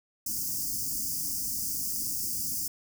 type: band-stop noise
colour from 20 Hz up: white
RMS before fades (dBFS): -32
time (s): 0.26-2.68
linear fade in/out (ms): 5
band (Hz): 320 to 4800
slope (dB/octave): 96
effects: none